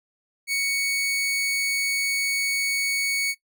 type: tone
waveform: sawtooth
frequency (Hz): 2227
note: C#7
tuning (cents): +7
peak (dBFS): -19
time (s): 0.47-3.35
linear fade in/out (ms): 50
effects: noise-tail reverb RT60 0.1 s tail -19 dB re dry